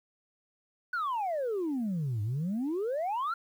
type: exponential two-way sweep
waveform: sine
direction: down then up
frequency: 1508 to 100.3 to 1414 Hz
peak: -27 dBFS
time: 0.93-3.34 s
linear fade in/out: 5 ms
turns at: 2.22 s
effects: tanh soft clip ceiling -27 dBFS + 10-bit